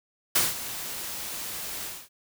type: noise with ADSR envelope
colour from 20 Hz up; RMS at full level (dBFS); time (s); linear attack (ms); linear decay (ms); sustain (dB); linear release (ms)
white; -21; 0.35-2.09; 8; 180; -14; 240
effects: none